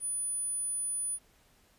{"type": "tone", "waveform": "sine", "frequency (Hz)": 9900, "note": "D#9", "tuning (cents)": -10, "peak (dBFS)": -31, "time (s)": [0, 1.19], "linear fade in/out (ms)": 50, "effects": ["pink hiss -65 dBFS RMS until 1.78 s", "resampled to 32000 Hz"]}